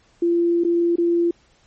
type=tone with dropouts; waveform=sine; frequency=342.3 Hz; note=F4; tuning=35 cents flat; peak=-15 dBFS; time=0.22-1.31 s; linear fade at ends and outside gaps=5 ms; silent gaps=0.638-0.647 / 0.958-0.982 s; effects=pink hiss -58 dBFS RMS until 1.66 s + MP3 32 kbps